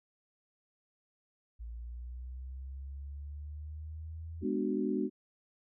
sine linear sweep, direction up, 56.5 to 83.2 Hz, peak -40 dBFS, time 1.59-4.45 s, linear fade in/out 20 ms
sine chord, G# half-diminished seventh, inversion none, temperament just, 207.7 / 249.2 / 299 / 373.8 Hz, G#3 / B3 / D4 / F#4, 0 / +16 / +31 / +18 cents, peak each -35 dBFS, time 4.41-5.1 s, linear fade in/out 50 ms
effects none

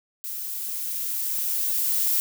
violet noise with level ramp, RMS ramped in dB -33 to -22 dBFS, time 0.24-2.2 s, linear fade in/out 0 ms, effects none

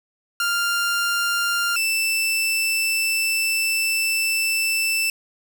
sawtooth tone pair in turn, 1396.9 / 2655 Hz, F6 / E7, 0 / +12 cents, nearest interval major seventh, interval 1112 cents, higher second, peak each -16 dBFS, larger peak neither, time 0.4-1.76 / 1.76-5.1 s, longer second, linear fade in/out 2 ms, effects 7-bit

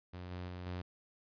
sawtooth tone with level steps, 90 Hz, F#2, 47 cents flat, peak -40 / -37 / -39 / -35 dBFS, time 0.13-0.82 s, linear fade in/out 10 ms, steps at 0.31 / 0.48 / 0.66 s, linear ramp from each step 5 ms, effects resampled to 11025 Hz

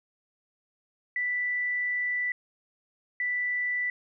sine tone bursts at uneven times, 1975.5 Hz, B6, in tune, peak -26 dBFS, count 2, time 1.16-2.32 / 3.2-3.9 s, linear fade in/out 2 ms, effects none

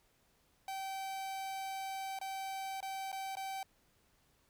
45% pulse tone with dropouts, 773 Hz, G5, 24 cents flat, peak -39 dBFS, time 0.68-3.63 s, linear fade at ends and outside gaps 2 ms, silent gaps 2.189-2.213 / 2.805-2.827 / 3.118-3.127 / 3.354-3.369 s, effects pink hiss -72 dBFS RMS until 4.49 s

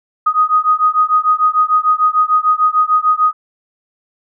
sine beating tone pair, 1244.5 / 1251.2 Hz, D#6 / D#6, 0 / +9 cents, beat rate 6.7 Hz, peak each -13 dBFS, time 0.26-3.33 s, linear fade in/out 10 ms, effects none

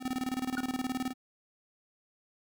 square tone with tremolo, 256.7 Hz, C4, 33 cents flat, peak -30 dBFS, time 0-1.14 s, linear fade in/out 50 ms, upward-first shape square, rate 19 Hz, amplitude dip 80%
triangle tone with exponential decay, 1448 Hz, F#6, 38 cents flat, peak -28 dBFS, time 0.57-0.65 s, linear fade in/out 2 ms, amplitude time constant 17 ms
effects none

